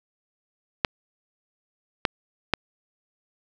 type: clicks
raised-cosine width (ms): 0.3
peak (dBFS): -3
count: 3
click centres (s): 0.848 / 2.052 / 2.537
effects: 7-bit